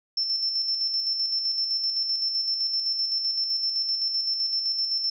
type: tone with tremolo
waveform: sine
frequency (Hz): 5350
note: E8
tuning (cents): +25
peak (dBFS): -22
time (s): 0.17-5.1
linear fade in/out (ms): 5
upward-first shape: square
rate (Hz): 7.8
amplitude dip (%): 40
effects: none